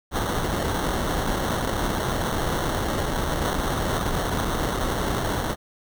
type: noise with sample-and-hold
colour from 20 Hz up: pink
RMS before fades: -25 dBFS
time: 0.11-5.56 s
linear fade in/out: 50 ms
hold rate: 2450 Hz
effects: none